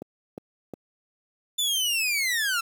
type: click train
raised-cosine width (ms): 2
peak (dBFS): -20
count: 3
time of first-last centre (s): 0.02-0.737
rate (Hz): 2.79
type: linear sweep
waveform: sawtooth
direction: down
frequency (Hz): 3545 to 1318.5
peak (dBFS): -20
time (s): 1.58-2.61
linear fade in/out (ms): 10
effects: high-pass 200 Hz 12 dB/octave + 9-bit